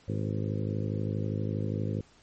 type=harmonic tone with a mistuned harmonic; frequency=52.4 Hz; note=G#1; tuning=16 cents sharp; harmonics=2 / 3 / 4 / 5 / 6 / 7 / 8 / 9 / 10; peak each=-31 / -35 / -37 / -39 / -41 / -42 / -43 / -44 / -45 dBFS; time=0.08-2.01 s; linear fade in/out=5 ms; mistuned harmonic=9; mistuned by=+31 cents; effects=pink hiss -60 dBFS RMS until 2.22 s + MP3 32 kbps